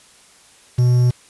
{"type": "tone with quantisation", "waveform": "triangle", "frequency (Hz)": 123.47, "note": "B2", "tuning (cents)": 0, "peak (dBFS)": -9, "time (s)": [0.78, 1.11], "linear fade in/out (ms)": 10, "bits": 6, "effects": ["white hiss -49 dBFS RMS until 1.29 s", "resampled to 24000 Hz"]}